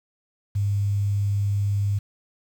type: tone with quantisation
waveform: sine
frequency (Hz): 101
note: G#2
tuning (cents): -48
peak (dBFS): -20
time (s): 0.55-1.99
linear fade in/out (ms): 10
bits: 8
effects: none

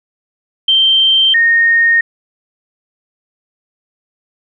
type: tone pair in turn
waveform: sine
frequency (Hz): 3136 / 1848.6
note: G7 / A#6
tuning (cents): 0 / -15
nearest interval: major sixth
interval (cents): 915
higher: first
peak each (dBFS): -7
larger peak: neither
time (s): 0.68-1.34 / 1.34-2.01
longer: second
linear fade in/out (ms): 5
effects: none

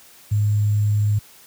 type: tone with sample-and-hold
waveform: sine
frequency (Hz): 104.4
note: G#2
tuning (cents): +10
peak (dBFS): -15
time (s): 0.31-1.19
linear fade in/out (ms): 10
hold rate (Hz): 7350
effects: white hiss -48 dBFS RMS until 1.46 s + high-pass 60 Hz 12 dB/octave

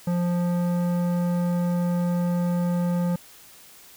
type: tone with tanh clipping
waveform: sine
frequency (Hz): 175.3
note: F3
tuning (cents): +7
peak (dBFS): -23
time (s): 0.07-3.16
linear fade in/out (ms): 5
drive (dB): 14
effects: white hiss -49 dBFS RMS until 3.96 s

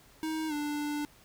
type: tone with pitch glide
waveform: square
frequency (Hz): 315.8 to 294.7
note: D#4 to D4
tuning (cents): +26 to +6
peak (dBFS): -32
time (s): 0.23-1.05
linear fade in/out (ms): 0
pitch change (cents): -120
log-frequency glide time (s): 0.48-0.53
effects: pink hiss -59 dBFS RMS until 1.24 s

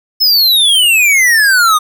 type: exponential sweep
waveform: square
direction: down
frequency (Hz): 5274 to 1208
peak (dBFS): -7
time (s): 0.2-1.79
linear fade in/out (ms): 20
effects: none

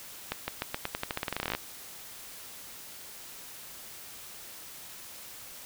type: accelerating click train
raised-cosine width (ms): 0.3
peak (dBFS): -14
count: 21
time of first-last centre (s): 0.32-1.55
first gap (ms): 160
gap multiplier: 0.88
effects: white hiss -46 dBFS RMS until 5.65 s

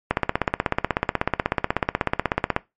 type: click train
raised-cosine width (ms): 0.5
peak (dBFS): -3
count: 41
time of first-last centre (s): 0.11-2.564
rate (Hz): 16.3
effects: noise-tail reverb RT60 0.2 s tail -19 dB re dry + MP3 48 kbps

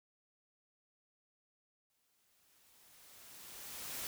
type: noise with exponential growth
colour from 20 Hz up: white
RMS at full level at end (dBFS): -41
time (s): 1.9-4.07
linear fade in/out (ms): 1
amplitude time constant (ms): 470
effects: none

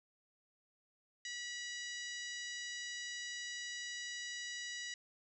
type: harmonic tone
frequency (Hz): 972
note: B5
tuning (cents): -28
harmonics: 2 / 3 / 4 / 5 / 6 / 7 / 8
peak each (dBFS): -45 / -50 / -49 / -52 / -51 / -53 / -58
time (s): 1.25-4.94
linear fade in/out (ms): 2
effects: none

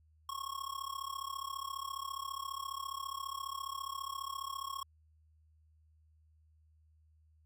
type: tone with amplitude modulation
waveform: square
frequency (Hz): 1092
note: C#6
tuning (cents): -26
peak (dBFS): -36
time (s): 0.29-4.83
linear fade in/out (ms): 2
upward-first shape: sine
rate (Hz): 34.7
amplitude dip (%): 90
effects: added 78 Hz sine -64 dBFS peak until 7.45 s

